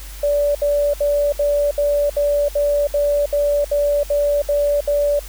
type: tone bursts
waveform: sine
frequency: 579 Hz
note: D5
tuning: 25 cents flat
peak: -14 dBFS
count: 13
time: 0.23-5.194 s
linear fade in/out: 5 ms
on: 320 ms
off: 67 ms
effects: added 48 Hz sine -32 dBFS peak until 5.28 s + white hiss -39 dBFS RMS until 5.28 s